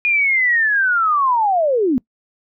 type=linear sweep; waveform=sine; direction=down; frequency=2450 to 233.4 Hz; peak=-13 dBFS; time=0.05-1.98 s; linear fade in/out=0 ms; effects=noise-tail reverb RT60 0.1 s tail -24 dB re dry